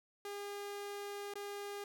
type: tone with dropouts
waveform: sawtooth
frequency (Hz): 405.6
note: G#4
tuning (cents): -41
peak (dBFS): -38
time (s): 0.25-1.84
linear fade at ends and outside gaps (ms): 2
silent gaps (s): 1.338-1.355
effects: 13-bit